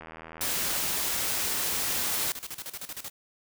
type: click train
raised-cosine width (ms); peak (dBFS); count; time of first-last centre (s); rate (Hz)
0.5; -27; 70; 0.01-0.864; 80.8
type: noise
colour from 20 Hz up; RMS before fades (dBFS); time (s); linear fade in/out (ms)
white; -29; 0.41-2.32; 0
type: noise with tremolo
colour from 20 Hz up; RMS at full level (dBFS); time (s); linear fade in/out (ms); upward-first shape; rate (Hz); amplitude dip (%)
white; -37; 1.89-3.1; 5; square; 13; 80
effects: none